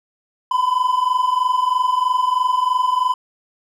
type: tone pair together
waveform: triangle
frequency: 990 / 1013.1 Hz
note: B5 / B5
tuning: +4 / +44 cents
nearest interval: unison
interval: 40 cents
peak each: -18 / -15 dBFS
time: 0.51-3.14 s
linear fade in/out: 5 ms
effects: none